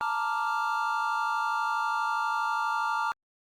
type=chord; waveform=triangle; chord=Bb major seventh; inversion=third; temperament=equal; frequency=880 / 932.3 / 1174.7 / 1396.9 Hz; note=A5 / Bb5 / D6 / F6; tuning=0 / 0 / 0 / 0 cents; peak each=-30 dBFS; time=0.01-3.12 s; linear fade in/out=0 ms; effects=Opus 32 kbps